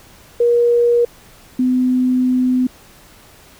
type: tone pair in turn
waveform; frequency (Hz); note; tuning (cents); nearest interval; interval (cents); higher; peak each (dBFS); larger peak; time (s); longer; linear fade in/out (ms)
sine; 476 / 253.5; A#4 / B3; +36 / +45; major seventh; 1091; first; -10 / -12; first; 0.4-1.05 / 1.59-2.67; second; 5
effects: pink hiss -45 dBFS RMS until 3.59 s